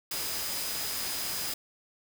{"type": "tone in noise", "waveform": "sine", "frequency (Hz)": 4978, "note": "D#8", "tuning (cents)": 0, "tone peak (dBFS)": -39, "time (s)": [0.11, 1.54], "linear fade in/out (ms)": 5, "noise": "white", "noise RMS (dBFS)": -34, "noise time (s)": [0.11, 1.54], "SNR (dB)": -8, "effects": []}